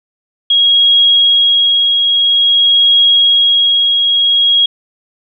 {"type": "tone with tremolo", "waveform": "sine", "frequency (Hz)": 3294, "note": "G#7", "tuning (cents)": -15, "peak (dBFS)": -5, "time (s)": [0.5, 4.66], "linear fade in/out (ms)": 5, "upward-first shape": "triangle", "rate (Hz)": 0.5, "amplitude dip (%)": 35, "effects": []}